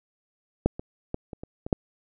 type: clicks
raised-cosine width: 2 ms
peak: -6 / -21 / -15 / -23 / -24 / -20 / -7 dBFS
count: 7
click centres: 0.66 / 0.795 / 1.144 / 1.332 / 1.435 / 1.665 / 1.728 s
effects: none